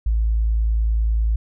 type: tone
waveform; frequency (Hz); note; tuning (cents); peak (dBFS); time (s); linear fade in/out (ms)
sine; 55; A1; 0; -15; 0.06-1.36; 5
effects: tanh soft clip ceiling -11 dBFS

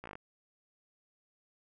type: slowing click train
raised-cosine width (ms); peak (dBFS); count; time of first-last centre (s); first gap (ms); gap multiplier
0.5; -29; 7; 0.04-0.154; 16; 1.07
effects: none

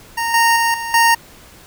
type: tone with level steps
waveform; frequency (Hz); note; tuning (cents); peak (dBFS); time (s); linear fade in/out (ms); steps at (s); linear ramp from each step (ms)
25% pulse; 925; A#5; -14; -14 / -7 / -10 / -19 / -6; 0.17-1.15; 10; 0.34 / 0.56 / 0.74 / 0.94; 2
effects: pink hiss -43 dBFS RMS until 1.66 s

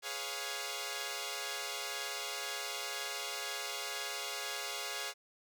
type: chord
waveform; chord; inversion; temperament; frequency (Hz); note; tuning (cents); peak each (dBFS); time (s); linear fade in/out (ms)
5% pulse; C# dominant seventh; second; equal; 415.3 / 493.9 / 554.4 / 698.5; G#4 / B4 / C#5 / E#5; 0 / 0 / 0 / 0; -32 / -35 / -31 / -31; 0.02-5.14; 50
effects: none

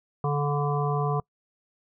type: harmonic tone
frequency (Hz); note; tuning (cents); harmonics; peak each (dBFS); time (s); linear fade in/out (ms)
144.9; D3; -23; 1 / 3 / 5 / 7 / 8; -25 / -30 / -32 / -33 / -34; 0.24-1.2; 2
effects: noise-tail reverb RT60 0.1 s tail -26 dB re dry

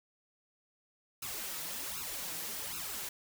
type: noise with flanger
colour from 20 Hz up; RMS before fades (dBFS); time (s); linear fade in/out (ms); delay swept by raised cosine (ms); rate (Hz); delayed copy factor
white; -40; 1.22-3.09; 5; 0.75 to 6.45; 1.3; +0.9
effects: none

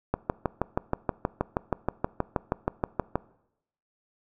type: click train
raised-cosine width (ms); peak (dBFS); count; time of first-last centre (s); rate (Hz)
1; -10; 20; 0.14-3.156; 6.3
effects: noise-tail reverb RT60 0.8 s tail -21 dB re dry

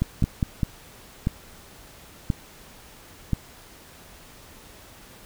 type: two click trains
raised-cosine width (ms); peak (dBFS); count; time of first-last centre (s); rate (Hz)
5; -9 / -9; 4 / 4; 0.24-3.333 / 0.02-0.632; 0.97 / 4.9
effects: pink hiss -48 dBFS RMS until 5.25 s

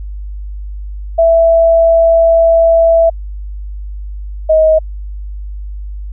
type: tone pair in turn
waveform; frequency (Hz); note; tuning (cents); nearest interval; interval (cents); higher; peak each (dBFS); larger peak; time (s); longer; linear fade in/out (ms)
sine; 662 / 631.6; E5 / D#5; +7 / +26; minor second; 81; first; -5; neither; 1.18-3.1 / 4.49-4.79; first; 10
effects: added 50 Hz sine -21 dBFS peak until 6.12 s

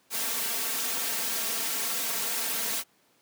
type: noise with comb filter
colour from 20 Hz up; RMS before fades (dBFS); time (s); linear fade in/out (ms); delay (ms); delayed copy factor
white; -30; 0.1-2.84; 50; 4.4; +0.85
effects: pink hiss -65 dBFS RMS until 3.21 s + high-pass 200 Hz 12 dB/octave

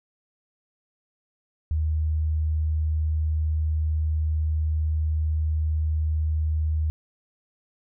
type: tone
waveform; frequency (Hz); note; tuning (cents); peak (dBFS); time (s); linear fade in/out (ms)
sine; 77.78; D#2; 0; -21; 1.71-6.9; 0
effects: none

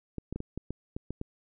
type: clicks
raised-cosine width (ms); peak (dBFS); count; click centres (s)
3; -22; 9; 0.183 / 0.326 / 0.36 / 0.404 / 0.576 / 0.706 / 0.965 / 1.106 / 1.214
effects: none

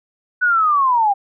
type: linear sweep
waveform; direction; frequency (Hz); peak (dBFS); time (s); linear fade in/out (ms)
sine; down; 1498 to 777; -12; 0.41-1.14; 20
effects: none

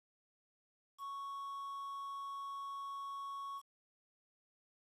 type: tone with quantisation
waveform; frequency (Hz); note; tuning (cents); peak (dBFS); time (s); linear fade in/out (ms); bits
triangle; 1108.7; C#6; 0; -40; 0.98-3.62; 50; 10
effects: resampled to 32000 Hz

